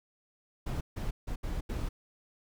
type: noise bursts at uneven times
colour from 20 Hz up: brown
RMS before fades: -34 dBFS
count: 5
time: 0.66-0.81 / 0.96-1.11 / 1.27-1.36 / 1.43-1.61 / 1.69-1.89 s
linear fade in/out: 10 ms
effects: none